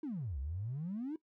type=exponential two-way sweep; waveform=triangle; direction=down then up; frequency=329.6 to 63.1 to 329.6 Hz; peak=-33 dBFS; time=0.03-1.16 s; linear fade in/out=5 ms; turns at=0.39 s; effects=noise-tail reverb RT60 0.1 s tail -20 dB re dry + tanh soft clip ceiling -34 dBFS